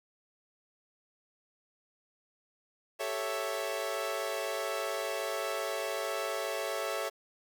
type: chord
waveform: sawtooth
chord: A dominant seventh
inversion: third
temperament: equal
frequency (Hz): 392 / 440 / 554.4 / 659.3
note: G4 / A4 / C#5 / E5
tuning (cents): 0 / 0 / 0 / 0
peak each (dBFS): -38 / -35 / -33 / -33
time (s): 2.99-7.1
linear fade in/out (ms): 20
effects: 10-bit